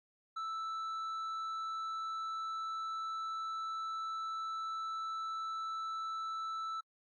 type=tone with tanh clipping; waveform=triangle; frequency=1318.5 Hz; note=E6; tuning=in tune; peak=-38 dBFS; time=0.36-6.81 s; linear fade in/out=10 ms; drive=10 dB; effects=AAC 48 kbps